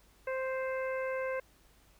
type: harmonic tone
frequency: 523.3 Hz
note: C5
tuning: in tune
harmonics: 1 / 2 / 3 / 4 / 5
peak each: -33 / -42 / -42 / -44 / -50 dBFS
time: 0.27-1.4 s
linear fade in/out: 5 ms
effects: added 50 Hz sine -65 dBFS peak until 1.99 s + pink hiss -65 dBFS RMS until 1.99 s